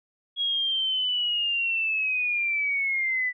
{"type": "linear sweep", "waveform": "sine", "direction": "down", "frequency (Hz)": [3322, 1975.5], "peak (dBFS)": -23, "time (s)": [0.36, 3.33], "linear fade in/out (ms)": 50, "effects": []}